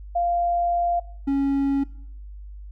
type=tone pair in turn; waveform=sine / triangle; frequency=695 / 276.5 Hz; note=F5 / C#4; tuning=-9 / -4 cents; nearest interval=octave + major third; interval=1595 cents; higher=first; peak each=-19 / -17 dBFS; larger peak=second; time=0.15-1 / 1.27-1.84 s; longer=first; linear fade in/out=10 ms; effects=noise-tail reverb RT60 0.6 s tail -20 dB re dry + added 50 Hz sine -36 dBFS peak until 2.71 s